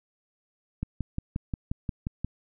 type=click train; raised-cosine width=5 ms; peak=-17 dBFS; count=9; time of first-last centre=0.83-2.246 s; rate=5.65 Hz; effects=none